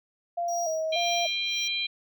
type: tone with vibrato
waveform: sine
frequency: 663 Hz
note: E5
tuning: 10 cents sharp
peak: -26 dBFS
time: 0.37-1.27 s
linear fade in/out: 10 ms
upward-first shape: square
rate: 1.7 Hz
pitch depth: 71 cents each way
type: tone with tremolo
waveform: square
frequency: 5720 Hz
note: F8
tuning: 41 cents sharp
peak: -34 dBFS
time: 0.48-1.68 s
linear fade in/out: 5 ms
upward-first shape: sine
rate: 1.9 Hz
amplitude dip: 95%
type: harmonic tone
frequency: 798 Hz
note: G5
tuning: 31 cents sharp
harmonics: 3 / 4 / 5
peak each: -31 / -31 / -31 dBFS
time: 0.92-1.87 s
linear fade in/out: 10 ms
effects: none